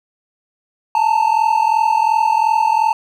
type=tone pair together; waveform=triangle; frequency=867.2 / 910 Hz; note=A5 / A#5; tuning=-25 / -42 cents; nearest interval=minor second; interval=83 cents; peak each=-13 dBFS; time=0.95-2.93 s; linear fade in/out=2 ms; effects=none